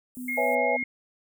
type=high-pass noise; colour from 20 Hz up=white; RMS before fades=-47 dBFS; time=0.15-0.55 s; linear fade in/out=0 ms; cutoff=7900 Hz; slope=48 dB/octave
type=tone with tremolo; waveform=sine; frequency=250 Hz; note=B3; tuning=21 cents sharp; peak=-33 dBFS; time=0.17-0.83 s; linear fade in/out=0 ms; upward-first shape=sine; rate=3.3 Hz; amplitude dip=35%
type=tone; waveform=sine; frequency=2146 Hz; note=C7; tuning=43 cents sharp; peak=-27 dBFS; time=0.28-0.84 s; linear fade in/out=5 ms
type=chord; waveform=sine; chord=C# minor seventh; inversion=third; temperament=equal; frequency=493.9 / 554.4 / 659.3 / 830.6 Hz; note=B4 / C#5 / E5 / G#5; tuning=0 / 0 / 0 / 0 cents; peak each=-28 dBFS; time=0.37-0.77 s; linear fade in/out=10 ms
effects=none